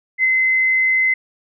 sine tone with ADSR envelope, 2053 Hz, C7, 33 cents flat, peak -11 dBFS, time 0.18-1.14 s, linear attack 56 ms, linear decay 22 ms, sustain -2 dB, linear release 6 ms, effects none

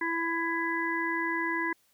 harmonic tone, 332.8 Hz, E4, 17 cents sharp, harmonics 1 / 3 / 5 / 6, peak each -33 / -33 / -33 / -33 dBFS, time 0.01-1.73 s, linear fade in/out 5 ms, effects white hiss -68 dBFS RMS until 1.93 s

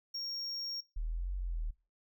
triangle tone, 5560 Hz, F8, 9 cents flat, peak -35 dBFS, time 0.14-0.81 s, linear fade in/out 10 ms
sine exponential two-way sweep, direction up then down, 37.43 to 47.06 to 37.43 Hz, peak -33 dBFS, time 0.96-1.71 s, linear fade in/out 10 ms, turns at 1.34 s
effects noise-tail reverb RT60 0.3 s tail -21 dB re dry

